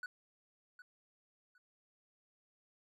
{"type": "tone with echo", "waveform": "triangle", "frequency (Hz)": 1480, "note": "F#6", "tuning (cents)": 0, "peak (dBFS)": -38, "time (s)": [0.03, 0.06], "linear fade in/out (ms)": 2, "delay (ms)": 760, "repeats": 2, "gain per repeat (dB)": -13, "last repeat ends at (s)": 1.58, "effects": []}